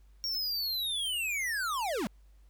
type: linear sweep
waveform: square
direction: down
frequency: 5588 to 174.61 Hz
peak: -31 dBFS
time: 0.24-2.07 s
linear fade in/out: 0 ms
effects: added 50 Hz sine -55 dBFS peak until 2.49 s + pink hiss -73 dBFS RMS until 2.49 s